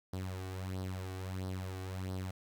sawtooth tone with flanger, 93.6 Hz, F#2, 20 cents sharp, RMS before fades -40 dBFS, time 0.13-2.31 s, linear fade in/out 5 ms, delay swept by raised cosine 0.2 to 2.7 ms, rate 1.5 Hz, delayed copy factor +0.65, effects 11-bit

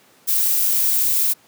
violet noise, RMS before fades -18 dBFS, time 0.27-1.34 s, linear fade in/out 20 ms, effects pink hiss -53 dBFS RMS until 1.47 s + high-pass 200 Hz 12 dB/octave

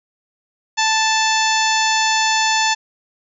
harmonic tone, 880 Hz, A5, in tune, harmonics 1 / 2 / 3 / 4 / 5 / 6 / 7 / 8, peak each -18 / -21 / -23 / -24 / -25 / -26 / -26 / -27 dBFS, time 0.77-2.75 s, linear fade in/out 20 ms, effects none

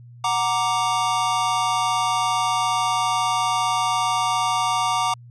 square chord, Gb augmented, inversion none, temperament equal, 740 / 932.3 / 1174.7 Hz, Gb5 / Bb5 / D6, 0 / 0 / 0 cents, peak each -26 / -24 / -24 dBFS, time 0.24-5.14 s, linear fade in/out 5 ms, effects added 120 Hz sine -41 dBFS peak until 5.3 s + resampled to 22050 Hz

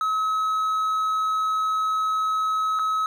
triangle tone with dropouts, 1283 Hz, E6, 47 cents flat, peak -19 dBFS, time 0.01-3.06 s, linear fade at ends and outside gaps 1 ms, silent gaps 2.79-2.794 s, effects none

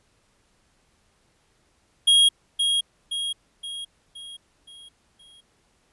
square tone with echo, 3275 Hz, G#7, 25 cents flat, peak -14 dBFS, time 2.07-2.29 s, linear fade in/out 10 ms, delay 520 ms, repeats 6, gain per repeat -6 dB, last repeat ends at 5.41 s, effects pink hiss -65 dBFS RMS until 5.92 s + resampled to 24000 Hz

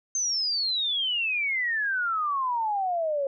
sine exponential sweep, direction down, 6330 to 540 Hz, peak -24 dBFS, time 0.15-3.27 s, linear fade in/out 2 ms, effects none

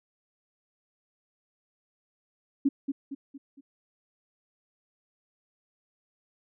sine tone with echo, 276.5 Hz, C#4, 4 cents flat, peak -19 dBFS, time 2.65-2.69 s, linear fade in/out 10 ms, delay 230 ms, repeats 4, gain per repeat -7 dB, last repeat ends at 3.61 s, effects none

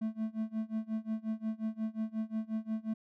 triangle tone with tremolo, 220.1 Hz, A3, 1 cent sharp, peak -28 dBFS, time 0.01-2.94 s, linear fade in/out 10 ms, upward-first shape sine, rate 5.6 Hz, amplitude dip 95%, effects none

